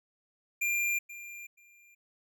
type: tone with echo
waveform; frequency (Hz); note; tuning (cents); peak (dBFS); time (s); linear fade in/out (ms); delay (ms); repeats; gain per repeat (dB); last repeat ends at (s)
square; 2391; D7; +30; -28; 0.61-0.99; 10; 480; 2; -15; 1.95
effects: none